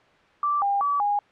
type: tone with pitch steps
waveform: sine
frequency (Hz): 1169 / 802 / 1147 / 820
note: D6 / G5 / D6 / G#5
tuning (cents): -8 / +39 / -41 / -22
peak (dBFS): -20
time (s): 0.43-1.19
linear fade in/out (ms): 2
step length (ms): 190
effects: white hiss -56 dBFS RMS until 1.31 s + low-pass 2000 Hz 12 dB/octave